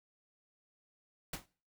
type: noise with exponential decay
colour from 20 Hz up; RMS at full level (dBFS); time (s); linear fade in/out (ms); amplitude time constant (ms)
pink; -35; 1.33-1.46; 5; 28
effects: noise-tail reverb RT60 0.4 s tail -21 dB re dry